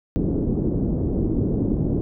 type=low-pass noise; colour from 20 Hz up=white; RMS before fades=-22 dBFS; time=0.16-2.01 s; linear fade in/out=0 ms; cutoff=350 Hz; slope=24 dB/octave; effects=none